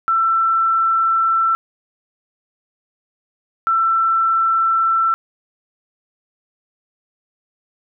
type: tone pair in turn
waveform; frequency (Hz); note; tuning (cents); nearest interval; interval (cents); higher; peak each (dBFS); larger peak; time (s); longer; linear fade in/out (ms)
sine; 1338 / 1338; E6 / E6; +25 / +25; unison; 0; neither; -13; neither; 0.08-1.55 / 3.67-5.14; neither; 0
effects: none